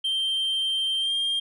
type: tone with pitch glide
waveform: sine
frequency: 3144 to 3205 Hz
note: G7 to G7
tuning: +4 to +38 cents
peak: -20 dBFS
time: 0.04-1.4 s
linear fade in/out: 10 ms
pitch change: +34 cents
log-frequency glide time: 0.99-1.13 s
effects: tanh soft clip ceiling -22 dBFS